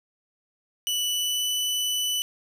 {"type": "tone with pitch glide", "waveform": "sawtooth", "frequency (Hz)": [2966, 2983], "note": ["F#7", "F#7"], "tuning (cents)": [4, 13], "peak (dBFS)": -21, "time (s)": [0.87, 2.22], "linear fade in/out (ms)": 0, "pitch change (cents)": 9, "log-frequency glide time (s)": [1.09, 1.46], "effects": []}